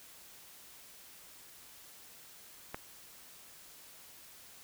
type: click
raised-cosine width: 0.5 ms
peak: -23 dBFS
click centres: 2.745 s
effects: white hiss -55 dBFS RMS until 4.63 s